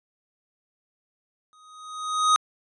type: tone with exponential growth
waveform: square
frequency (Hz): 1251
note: D#6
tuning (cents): +9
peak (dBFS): -15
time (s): 1.53-2.36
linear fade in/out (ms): 0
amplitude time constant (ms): 180
effects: resampled to 22050 Hz